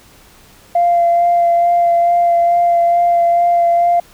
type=tone with vibrato; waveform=sine; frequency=691 Hz; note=F5; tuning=19 cents flat; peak=-8 dBFS; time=0.75-4 s; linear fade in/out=5 ms; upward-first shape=sine; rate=2.3 Hz; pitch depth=13 cents each way; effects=tanh soft clip ceiling -5 dBFS + pink hiss -45 dBFS RMS until 4.13 s